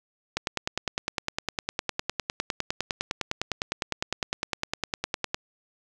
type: click train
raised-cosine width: 0.2 ms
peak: -9 dBFS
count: 50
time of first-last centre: 0.37-5.345 s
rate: 9.85 Hz
effects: none